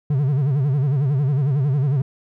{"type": "tone with vibrato", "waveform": "triangle", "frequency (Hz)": 138.59, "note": "C#3", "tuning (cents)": 0, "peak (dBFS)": -14, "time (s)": [0.1, 2.02], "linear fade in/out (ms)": 5, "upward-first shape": "sine", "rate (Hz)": 11, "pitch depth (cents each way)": 150, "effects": []}